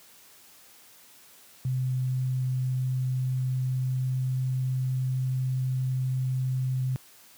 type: tone with pitch glide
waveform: sine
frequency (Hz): 128.7 to 129.45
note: C3 to C3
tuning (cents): -28 to -18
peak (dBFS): -24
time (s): 1.65-6.96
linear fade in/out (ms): 0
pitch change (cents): +10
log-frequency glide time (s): 3.07-4.85
effects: white hiss -54 dBFS RMS until 7.37 s + high-pass 80 Hz 12 dB/octave